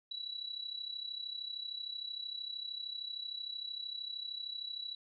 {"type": "tone with amplitude modulation", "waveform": "sine", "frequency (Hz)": 3926, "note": "B7", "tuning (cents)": -11, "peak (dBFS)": -36, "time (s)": [0.11, 4.95], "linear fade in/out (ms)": 5, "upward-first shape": "sine", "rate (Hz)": 33.1, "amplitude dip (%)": 75, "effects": []}